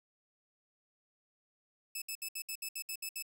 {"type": "tone bursts", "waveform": "10% pulse", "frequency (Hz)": 2608, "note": "E7", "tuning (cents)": -19, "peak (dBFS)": -29, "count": 10, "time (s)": [1.95, 3.225], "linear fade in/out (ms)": 5, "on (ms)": 69, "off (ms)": 65, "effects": []}